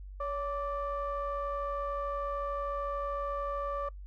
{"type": "ring-modulated tone", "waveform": "triangle", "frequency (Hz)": 300.9, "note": "D4", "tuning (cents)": 42, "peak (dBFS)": -27, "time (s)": [0.2, 3.89], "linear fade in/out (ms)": 5, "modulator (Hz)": 866, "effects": ["noise-tail reverb RT60 0.1 s tail -22 dB re dry", "added 48 Hz sine -42 dBFS peak until 4.06 s"]}